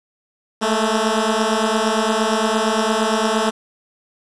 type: beating tone pair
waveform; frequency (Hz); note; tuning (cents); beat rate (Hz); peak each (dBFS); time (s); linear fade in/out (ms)
10% pulse; 215.2 / 223.9; A3 / A3; -38 / +30; 8.7; -11; 0.61-3.51; 20
effects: resampled to 22050 Hz + 7-bit